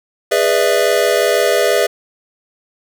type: chord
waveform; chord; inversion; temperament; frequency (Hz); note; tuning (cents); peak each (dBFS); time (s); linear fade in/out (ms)
square; E dominant seventh; first; just; 412 / 494.4 / 593.3 / 659.3; G#4 / B4 / D5 / E5; -14 / +2 / +18 / 0; -18; 0.31-1.87; 10
effects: none